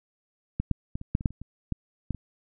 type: clicks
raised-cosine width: 5 ms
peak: -14 / -11 / -19 / -26 / -10 / -24 / -9 / -30 / -26 / -15 / -15 / -27 dBFS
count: 12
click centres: 0.6 / 0.713 / 0.955 / 1.014 / 1.151 / 1.209 / 1.258 / 1.306 / 1.416 / 1.723 / 2.107 / 2.147 s
effects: none